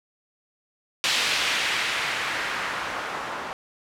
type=noise with low-pass filter sweep; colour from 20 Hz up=blue; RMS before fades=-27 dBFS; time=1.04-3.53 s; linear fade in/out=0 ms; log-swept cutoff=3400 to 1000 Hz; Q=1.2; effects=none